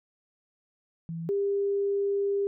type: tone pair in turn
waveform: sine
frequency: 165.4 / 400 Hz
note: E3 / G4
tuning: +6 / +35 cents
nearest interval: octave + minor third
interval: 1529 cents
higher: second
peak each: -32 / -24 dBFS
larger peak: second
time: 1.09-1.29 / 1.29-2.47 s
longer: second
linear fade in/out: 0 ms
effects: none